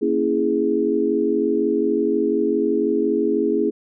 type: chord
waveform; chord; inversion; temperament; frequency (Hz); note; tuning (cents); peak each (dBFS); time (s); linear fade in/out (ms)
sine; A# half-diminished seventh; none; equal; 233.1 / 277.2 / 329.6 / 415.3; A#3 / C#4 / E4 / G#4; 0 / 0 / 0 / 0; -25 / -24 / -22 / -20; 0.01-3.71; 20
effects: none